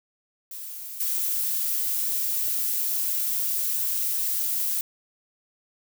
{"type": "noise with level steps", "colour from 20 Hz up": "violet", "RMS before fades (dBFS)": [-37, -26], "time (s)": [0.51, 4.81], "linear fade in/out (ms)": 2, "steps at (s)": 1, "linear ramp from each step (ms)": 5, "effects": []}